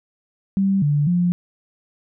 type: tone with pitch steps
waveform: sine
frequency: 194.8 / 146.1 / 176.3 Hz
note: G3 / D3 / F3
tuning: -11 / -9 / +17 cents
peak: -15 dBFS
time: 0.57-1.32 s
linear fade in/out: 0 ms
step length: 250 ms
effects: none